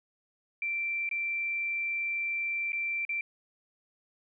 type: tone with dropouts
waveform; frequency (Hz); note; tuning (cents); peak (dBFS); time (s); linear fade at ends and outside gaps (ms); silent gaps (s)
sine; 2349; D7; 0; -29; 0.62-3.21; 2; 1.091-1.112 / 2.721-2.73 / 3.051-3.092
effects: none